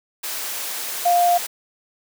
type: tone in noise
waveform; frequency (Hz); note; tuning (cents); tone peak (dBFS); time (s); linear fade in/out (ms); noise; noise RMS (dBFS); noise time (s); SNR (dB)
sine; 702; F5; +9; -13; 1.05-1.38; 10; white; -28; 0.23-1.47; +12
effects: high-pass 400 Hz 12 dB/octave